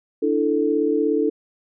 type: chord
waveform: sine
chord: D suspended second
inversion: none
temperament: just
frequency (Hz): 293.7 / 330.4 / 440.5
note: D4 / E4 / A4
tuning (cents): 0 / +4 / +2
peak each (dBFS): -22 / -23 / -20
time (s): 0.22-1.3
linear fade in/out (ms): 10
effects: none